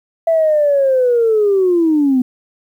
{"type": "linear sweep", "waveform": "sine", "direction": "down", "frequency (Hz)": [666, 247.3], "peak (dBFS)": -9, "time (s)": [0.27, 2.22], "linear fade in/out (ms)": 5, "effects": ["tanh soft clip ceiling -5 dBFS", "8-bit"]}